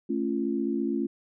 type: chord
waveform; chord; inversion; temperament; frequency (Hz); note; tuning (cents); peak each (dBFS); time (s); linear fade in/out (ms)
sine; A augmented; none; just; 220 / 275 / 343.8; A3 / C#4 / E#4; 0 / -14 / -27; -30 / -29 / -30; 0.09-1.07; 10
effects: none